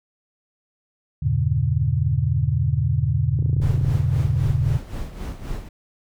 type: chord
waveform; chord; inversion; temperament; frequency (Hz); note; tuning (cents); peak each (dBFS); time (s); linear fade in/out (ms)
sine; E diminished seventh; none; just; 82.41 / 98.89 / 118.67 / 142.4; E2 / G2 / Bb2 / Db3; 0 / +16 / +31 / +47; -24 / -25 / -22 / -22; 1.22-4.78; 10
type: click train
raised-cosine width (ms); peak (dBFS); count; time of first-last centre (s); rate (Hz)
3; -21; 17; 3.39-3.953; 28.4
type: noise with tremolo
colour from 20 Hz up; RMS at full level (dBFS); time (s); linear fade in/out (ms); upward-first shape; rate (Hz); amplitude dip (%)
brown; -28; 3.61-5.69; 10; sine; 3.8; 65
effects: none